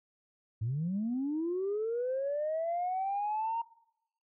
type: linear sweep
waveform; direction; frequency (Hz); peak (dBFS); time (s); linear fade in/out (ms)
sine; up; 102.8 to 932.3; -29; 0.61-3.62; 10
effects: noise-tail reverb RT60 0.8 s tail -22 dB re dry + tanh soft clip ceiling -26 dBFS